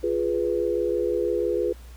sine chord, F diminished, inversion none, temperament equal, 349.2 / 415.3 / 493.9 Hz, F4 / Ab4 / Cb5, 0 / 0 / 0 cents, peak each -26 dBFS, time 0.03-1.73 s, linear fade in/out 10 ms, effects added 60 Hz sine -41 dBFS peak until 1.96 s + pink hiss -53 dBFS RMS until 1.96 s

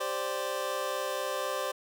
25% pulse chord, G suspended fourth, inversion none, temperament equal, 392 / 523.3 / 587.3 Hz, G4 / C5 / D5, 0 / 0 / 0 cents, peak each -36 / -30 / -31 dBFS, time 0-1.72 s, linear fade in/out 10 ms, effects none

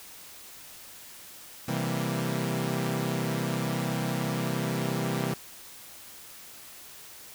sawtooth chord, C dominant seventh, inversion none, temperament equal, 130.81 / 164.81 / 196 / 233.1 Hz, C3 / E3 / G3 / Bb3, 0 / 0 / 0 / 0 cents, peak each -28 / -28 / -31 / -31 dBFS, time 1.68-5.34 s, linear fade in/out 5 ms, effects white hiss -47 dBFS RMS until 7.34 s

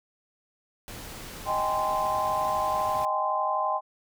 pink noise, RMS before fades -41 dBFS, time 0.88-3.05 s, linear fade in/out 0 ms
sine chord, Ab major seventh, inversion second, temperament just, 623 / 778.7 / 830.6 / 1038.3 Hz, Eb5 / G5 / Ab5 / C6, +2 / -12 / 0 / -14 cents, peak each -31 / -30 / -32 / -27 dBFS, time 1.45-3.81 s, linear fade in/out 50 ms
effects none

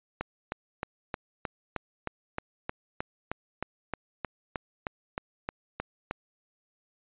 click train, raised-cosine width 0.5 ms, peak -16 dBFS, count 20, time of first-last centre 0.21-6.111 s, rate 3.22 Hz, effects resampled to 8000 Hz

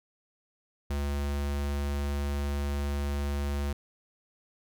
square tone, 71.3 Hz, C#2, 49 cents sharp, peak -29 dBFS, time 0.9-3.73 s, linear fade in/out 5 ms, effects none

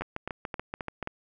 two click trains, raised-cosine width 0.5 ms, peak -18 / -18 dBFS, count 5 / 8, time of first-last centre 0.01-1.074 / 0.02-1.027 s, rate 3.76 / 6.95 Hz, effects none

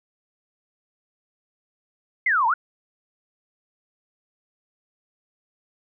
sine exponential two-way sweep, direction down then up, 2169 to 865 to 1524 Hz, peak -17 dBFS, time 2.26-2.54 s, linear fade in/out 5 ms, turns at 2.47 s, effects none

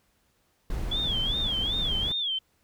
brown noise, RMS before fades -32 dBFS, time 0.7-2.12 s, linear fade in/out 2 ms
sine tone with vibrato, 3357 Hz, G#7, 18 cents sharp, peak -26 dBFS, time 0.91-2.39 s, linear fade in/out 10 ms, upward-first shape sine, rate 2.6 Hz, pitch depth 150 cents each way
effects pink hiss -69 dBFS RMS until 2.63 s

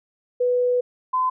sine tone pair in turn, 493.9 / 1022 Hz, B4 / C6, 0 / -41 cents, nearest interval octave + minor second, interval 1259 cents, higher second, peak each -17 / -18 dBFS, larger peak first, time 0.4-0.81 / 1.13-1.3 s, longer first, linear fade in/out 10 ms, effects none

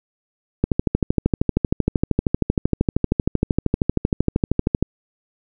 click train, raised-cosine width 3 ms, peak -3 dBFS, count 55, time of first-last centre 0.64-4.826 s, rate 12.9 Hz, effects none

